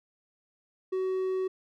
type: tone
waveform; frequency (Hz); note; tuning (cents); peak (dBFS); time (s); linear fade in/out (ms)
triangle; 375.6; F#4; +26; -25; 0.92-1.48; 10
effects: none